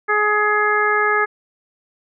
harmonic tone, 420 Hz, G#4, 19 cents sharp, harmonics 1 / 2 / 3 / 4 / 5, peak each -21 / -24 / -19 / -19 / -24 dBFS, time 0.08-1.26 s, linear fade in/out 20 ms, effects none

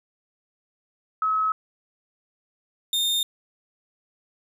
sine / 40% pulse tone pair in turn, 1285 / 3645 Hz, E6 / A#7, -45 / -40 cents, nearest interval octave + tritone, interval 1805 cents, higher second, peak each -20 dBFS, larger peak neither, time 1.22-1.52 / 2.93-3.23 s, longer neither, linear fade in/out 2 ms, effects none

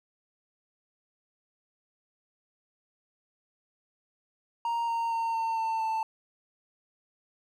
triangle tone with pitch steps, 932.3 / 923.2 / 914.2 / 905.2 / 896.4 / 887.6 Hz, A#5 / A#5 / A#5 / A5 / A5 / A5, 0 / -17 / -34 / +49 / +32 / +15 cents, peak -25 dBFS, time 4.65-6.03 s, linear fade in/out 2 ms, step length 230 ms, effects none

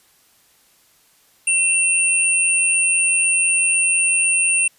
sine tone pair together, 2702 / 9088 Hz, E7 / C#9, +42 / +42 cents, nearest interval octave + major sixth, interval 2100 cents, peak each -17 dBFS, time 1.47-4.68 s, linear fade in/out 5 ms, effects white hiss -56 dBFS RMS until 4.78 s + resampled to 32000 Hz

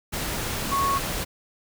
sine tone in noise, 1105 Hz, C#6, 6 cents flat, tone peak -21 dBFS, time 0.71-0.99 s, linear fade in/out 20 ms, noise pink, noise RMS -29 dBFS, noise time 0.12-1.25 s, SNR +5 dB, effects none

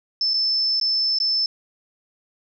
sine tone with dropouts, 5274 Hz, E8, in tune, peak -18 dBFS, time 0.21-1.46 s, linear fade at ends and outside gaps 2 ms, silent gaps 0.336-0.34 / 0.8-0.812 / 1.187-1.201 s, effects none

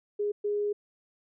sine tone bursts at uneven times, 413.2 Hz, G#4, 9 cents flat, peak -26 dBFS, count 2, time 0.19-0.32 / 0.44-0.73 s, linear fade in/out 10 ms, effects none

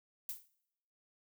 violet noise with exponential decay, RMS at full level -37 dBFS, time 0.29-0.48 s, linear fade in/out 1 ms, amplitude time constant 41 ms, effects noise-tail reverb RT60 0.8 s tail -21 dB re dry

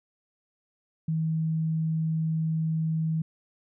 sine tone, 160 Hz, D#3, 49 cents sharp, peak -24 dBFS, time 1.08-3.22 s, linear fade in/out 5 ms, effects none

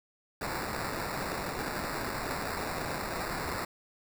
white noise with sample-and-hold, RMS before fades -35 dBFS, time 0.41-3.65 s, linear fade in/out 5 ms, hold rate 3150 Hz, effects none

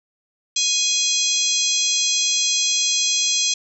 harmonic tone with a mistuned harmonic, 830.6 Hz, G#5, in tune, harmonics 3 / 4 / 5 / 6 / 7 / 8 / 9, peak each -28 / -23 / -25 / -28 / -25 / -23 / -27 dBFS, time 0.56-3.54 s, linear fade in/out 5 ms, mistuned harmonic 8, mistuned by -79 cents, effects none

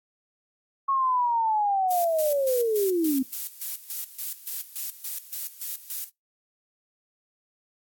sine linear sweep, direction down, 1101 to 253.2 Hz, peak -21 dBFS, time 0.88-3.23 s, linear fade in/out 10 ms
violet noise with tremolo, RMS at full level -31 dBFS, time 1.9-6.1 s, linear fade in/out 10 ms, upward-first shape square, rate 3.5 Hz, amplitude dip 80%
effects noise-tail reverb RT60 0.2 s tail -25 dB re dry + AAC 64 kbps

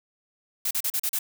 blue noise bursts, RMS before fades -26 dBFS, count 6, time 0.65-1.189 s, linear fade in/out 5 ms, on 59 ms, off 37 ms, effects none

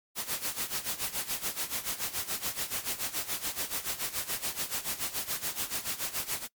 white noise with tremolo, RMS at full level -31 dBFS, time 0.15-6.48 s, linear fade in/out 50 ms, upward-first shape sine, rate 7 Hz, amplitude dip 80%, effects noise-tail reverb RT60 0.1 s tail -23 dB re dry + MP3 96 kbps

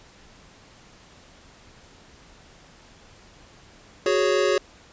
square chord, F# suspended second, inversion none, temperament equal, 370 / 415.3 / 554.4 Hz, F#4 / G#4 / C#5, 0 / 0 / 0 cents, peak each -24 dBFS, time 4.06-4.58 s, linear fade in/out 2 ms, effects pink hiss -51 dBFS RMS until 4.92 s + resampled to 16000 Hz

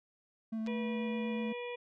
triangle tone with vibrato, 221.6 Hz, A3, 13 cents sharp, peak -32 dBFS, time 0.52-1.53 s, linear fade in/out 10 ms, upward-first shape square, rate 8.2 Hz, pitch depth 11 cents each way
clicks, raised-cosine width 0.2 ms, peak -32 dBFS, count 2, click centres 0.664 / 0.671 s
harmonic tone, 485.1 Hz, B4, 31 cents flat, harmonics 1 / 2 / 4 / 5 / 6 / 7, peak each -39 / -47 / -52 / -46 / -57 / -54 dBFS, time 0.67-1.76 s, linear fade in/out 10 ms
effects none

